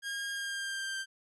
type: tone with pitch glide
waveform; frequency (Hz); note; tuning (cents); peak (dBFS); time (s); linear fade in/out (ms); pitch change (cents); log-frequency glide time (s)
sawtooth; 1622 to 1572.2; G#6 to G6; -41 to +5; -31; 0.02-1.06; 50; -54; 0.31-0.94
effects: resampled to 24000 Hz